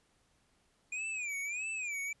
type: tone with vibrato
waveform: square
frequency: 2427 Hz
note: D#7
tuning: 44 cents flat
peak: -36 dBFS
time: 0.92-2.13 s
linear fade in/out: 5 ms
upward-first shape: sine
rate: 1.6 Hz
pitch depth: 150 cents each way
effects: pink hiss -72 dBFS RMS until 2.2 s + resampled to 24000 Hz